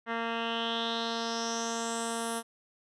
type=tone with low-pass filter sweep; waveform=10% pulse; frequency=230 Hz; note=A#3; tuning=23 cents flat; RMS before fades=-33 dBFS; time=0.06-2.43 s; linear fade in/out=50 ms; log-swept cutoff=2100 to 11000 Hz; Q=4.8; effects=none